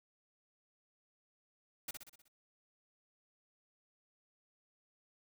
white noise with echo, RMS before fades -41 dBFS, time 1.88-1.91 s, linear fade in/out 5 ms, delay 62 ms, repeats 6, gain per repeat -5 dB, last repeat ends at 2.282 s, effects none

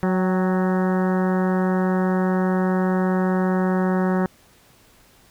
harmonic tone with a mistuned harmonic, 185 Hz, F#3, in tune, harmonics 1 / 2 / 3 / 4 / 5 / 6 / 7 / 8 / 9 / 10, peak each -19 / -25 / -29 / -31 / -33 / -35 / -36 / -37 / -38 / -39 dBFS, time 0.03-4.26 s, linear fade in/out 0 ms, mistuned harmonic 4, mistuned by +46 cents, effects pink hiss -54 dBFS RMS until 5.3 s

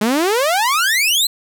sawtooth exponential sweep, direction up, 203.5 to 4187 Hz, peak -10 dBFS, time 0.01-1.27 s, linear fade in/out 5 ms, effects none

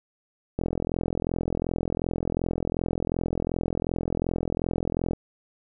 click train, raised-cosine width 2 ms, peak -13 dBFS, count 195, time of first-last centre 0.59-5.133 s, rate 42.7 Hz, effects none

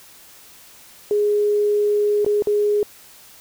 sine tone with dropouts, 415.3 Hz, G#4, in tune, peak -15 dBFS, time 1.11-2.83 s, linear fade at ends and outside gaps 1 ms, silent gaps 2.247-2.263 / 2.423-2.471 s, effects white hiss -46 dBFS RMS until 3.4 s

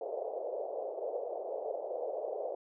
white band-pass noise, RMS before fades -38 dBFS, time 0.01-2.55 s, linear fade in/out 5 ms, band 440 to 660 Hz, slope 48 dB/octave, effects none

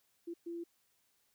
sine tone bursts at uneven times, 340 Hz, F4, 46 cents flat, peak -39 dBFS, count 2, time 0.27-0.34 / 0.46-0.64 s, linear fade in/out 10 ms, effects white hiss -75 dBFS RMS until 1.34 s

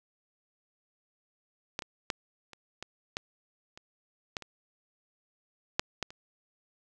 clicks, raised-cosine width 0.2 ms, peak -15 / -22 / -12 / -30 / -21 / -15 / -29 / -16 / -26 / -7 / -14 / -29 dBFS, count 12, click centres 1.791 / 1.822 / 2.102 / 2.533 / 2.826 / 3.169 / 3.775 / 4.368 / 4.423 / 5.795 / 6.027 / 6.105 s, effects none

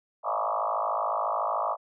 sine tone with frequency modulation, 905 Hz, A5, 48 cents sharp, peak -25 dBFS, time 0.23-1.77 s, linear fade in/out 50 ms, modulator 53.8 Hz, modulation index 5.8, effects none

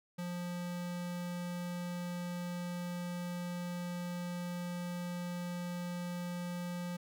square tone, 176.1 Hz, F3, 15 cents sharp, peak -38 dBFS, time 0.18-6.97 s, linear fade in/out 10 ms, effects none

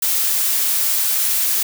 blue noise, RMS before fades -18 dBFS, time 0.02-1.63 s, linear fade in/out 5 ms, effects none

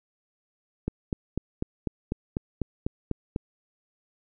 click train, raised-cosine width 3 ms, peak -14 dBFS, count 11, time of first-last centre 0.88-3.361 s, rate 4.03 Hz, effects none

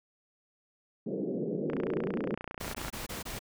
white band-pass noise, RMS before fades -33 dBFS, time 1.06-2.35 s, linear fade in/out 10 ms, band 150 to 490 Hz, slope 48 dB/octave
click train, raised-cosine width 0.5 ms, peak -23 dBFS, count 36, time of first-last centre 1.7-2.882 s, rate 29.6 Hz
pink noise bursts, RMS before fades -39 dBFS, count 5, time 2.6-3.392 s, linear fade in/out 10 ms, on 140 ms, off 23 ms
effects none

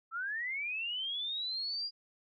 sine linear sweep, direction up, 1295 to 4871 Hz, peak -34 dBFS, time 0.11-1.91 s, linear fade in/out 50 ms, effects none

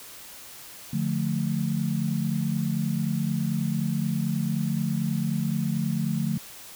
sine chord, D minor, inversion none, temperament just, 146.83 / 176.2 / 220.2 Hz, D3 / F3 / A3, 0 / +16 / +2 cents, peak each -28 dBFS, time 0.93-6.38 s, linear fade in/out 5 ms, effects white hiss -44 dBFS RMS until 6.75 s

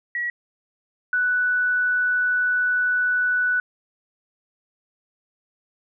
sine tone pair in turn, 1921 / 1484.5 Hz, B6 / F#6, -48 / +5 cents, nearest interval major third, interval 447 cents, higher first, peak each -23 / -18 dBFS, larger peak second, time 0.15-0.3 / 1.13-3.6 s, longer second, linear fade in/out 2 ms, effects none

